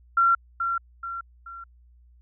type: tone with echo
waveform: sine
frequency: 1368 Hz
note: F6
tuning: 36 cents flat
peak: -16 dBFS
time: 0.17-0.35 s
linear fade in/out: 5 ms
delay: 430 ms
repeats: 3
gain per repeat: -7 dB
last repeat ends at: 1.64 s
effects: added 60 Hz sine -52 dBFS peak until 2.21 s